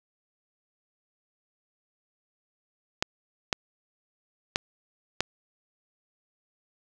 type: clicks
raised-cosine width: 0.2 ms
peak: -6 dBFS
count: 4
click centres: 3.025 / 3.528 / 4.559 / 5.206 s
effects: none